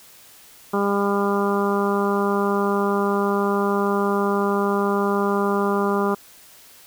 harmonic tone, 200.7 Hz, G3, 41 cents sharp, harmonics 1 / 2 / 3 / 4 / 5 / 6 / 7, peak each -23 / -22 / -30 / -29 / -28 / -27 / -33 dBFS, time 0.73-6.15 s, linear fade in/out 10 ms, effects white hiss -48 dBFS RMS until 6.86 s

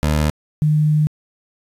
20% pulse / sine tone pair in turn, 75.8 / 152.13 Hz, D#2 / D#3, -45 / -39 cents, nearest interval octave, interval 1206 cents, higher second, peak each -10 / -12 dBFS, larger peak first, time 0.03-0.3 / 0.62-1.07 s, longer second, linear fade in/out 0 ms, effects resampled to 32000 Hz + 8-bit

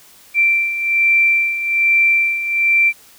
sine beating tone pair, 2349 / 2350.2 Hz, D7 / D7, 0 / +1 cents, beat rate 1.2 Hz, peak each -19 / -13 dBFS, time 0.34-2.93 s, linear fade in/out 50 ms, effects white hiss -46 dBFS RMS until 3.18 s

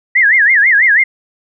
sine tone with vibrato, 1864.7 Hz, A#6, in tune, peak -6 dBFS, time 0.15-1.04 s, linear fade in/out 10 ms, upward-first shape sine, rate 6.1 Hz, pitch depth 240 cents each way, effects none

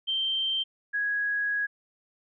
sine tone pair in turn, 3136 / 1661.2 Hz, G7 / G#6, 0 / 0 cents, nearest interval major seventh, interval 1100 cents, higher first, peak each -25 dBFS, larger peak neither, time 0.07-0.64 / 0.93-1.67 s, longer second, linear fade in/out 20 ms, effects none

